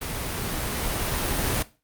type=noise with level ramp; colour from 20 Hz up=pink; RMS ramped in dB=-31 to -24 dBFS; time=0.01-1.63 s; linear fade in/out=10 ms; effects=noise-tail reverb RT60 0.3 s tail -17 dB re dry + Opus 32 kbps